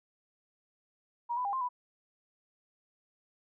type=tone with pitch steps; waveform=sine; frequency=951 / 997 / 803 / 1050 / 989 Hz; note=A#5 / B5 / G5 / C6 / B5; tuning=+34 / +16 / +41 / +6 / +2 cents; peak=-30 dBFS; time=1.29-1.69 s; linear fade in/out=20 ms; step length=80 ms; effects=none